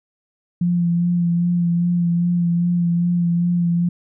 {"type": "tone with vibrato", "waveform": "sine", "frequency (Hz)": 173.1, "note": "F3", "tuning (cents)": -15, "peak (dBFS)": -15, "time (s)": [0.61, 3.89], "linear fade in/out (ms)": 5, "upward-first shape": "sine", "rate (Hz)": 2.5, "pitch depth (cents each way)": 23, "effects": []}